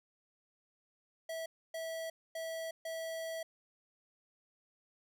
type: tone bursts at uneven times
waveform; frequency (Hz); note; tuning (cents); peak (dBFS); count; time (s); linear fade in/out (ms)
square; 652; E5; -19; -39; 4; 1.29-1.46 / 1.74-2.1 / 2.35-2.71 / 2.85-3.43; 5
effects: none